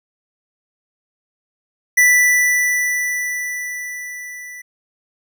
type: tone with level ramp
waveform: square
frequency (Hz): 1975.5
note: B6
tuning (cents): 0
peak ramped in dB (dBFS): -9 to -33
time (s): 1.97-4.62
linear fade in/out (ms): 10
effects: none